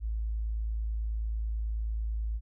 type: tone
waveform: sine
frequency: 54.6 Hz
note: A1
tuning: 13 cents flat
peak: -29 dBFS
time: 0-2.41 s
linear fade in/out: 50 ms
effects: none